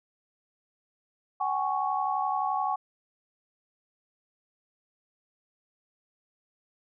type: chord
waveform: sine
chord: F# suspended second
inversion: none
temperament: equal with one note detuned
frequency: 759 / 830.6 / 1108.7 Hz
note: F#5 / G#5 / C#6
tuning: +44 / 0 / 0 cents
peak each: -30 dBFS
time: 1.4-2.76 s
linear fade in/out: 10 ms
effects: none